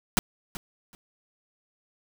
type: noise with echo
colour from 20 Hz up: pink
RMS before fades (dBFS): -21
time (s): 0.17-0.19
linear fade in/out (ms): 0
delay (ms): 380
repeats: 2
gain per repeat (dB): -15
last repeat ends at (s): 0.95
effects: none